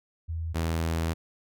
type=tone pair in turn; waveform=sine / sawtooth; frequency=82 / 82 Hz; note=E2 / E2; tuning=-9 / -9 cents; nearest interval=unison; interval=0 cents; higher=neither; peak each=-29 / -22 dBFS; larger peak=second; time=0.28-0.54 / 0.54-1.14 s; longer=second; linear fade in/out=20 ms; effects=none